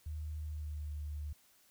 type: tone with pitch glide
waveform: sine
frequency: 76.6 to 74.33 Hz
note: D#2 to D2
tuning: -27 to +21 cents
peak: -38 dBFS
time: 0.06-1.33 s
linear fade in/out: 5 ms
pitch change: -52 cents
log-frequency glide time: 0.41-0.95 s
effects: white hiss -67 dBFS RMS until 1.7 s